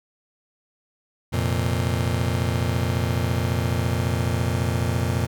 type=chord; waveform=35% pulse; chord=F suspended fourth; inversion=none; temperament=just; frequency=87.31 / 116.41 / 130.96 Hz; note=F2 / Bb2 / C3; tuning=0 / -2 / +2 cents; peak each=-23 / -23 / -26 dBFS; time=1.32-5.27 s; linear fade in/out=20 ms; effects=none